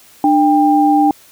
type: tone pair together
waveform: sine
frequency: 298.5 / 795.3 Hz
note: D4 / G5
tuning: +28 / +25 cents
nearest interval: octave + perfect fourth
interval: 1697 cents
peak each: -11 dBFS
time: 0.24-1.11 s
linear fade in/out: 2 ms
effects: white hiss -45 dBFS RMS until 1.31 s